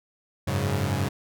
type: chord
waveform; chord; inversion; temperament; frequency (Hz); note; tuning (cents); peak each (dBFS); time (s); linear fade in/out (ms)
sawtooth; F# suspended second; none; equal with one note detuned; 92.5 / 103.41 / 138.59; F#2 / G#2 / C#3; 0 / -7 / 0; -24; 0.47-1.09; 10
effects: none